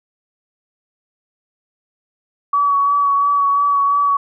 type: tone with vibrato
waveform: sine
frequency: 1134 Hz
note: C#6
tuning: 39 cents sharp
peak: -12 dBFS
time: 2.53-4.17 s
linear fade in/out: 5 ms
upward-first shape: sine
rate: 2.9 Hz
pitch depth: 20 cents each way
effects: none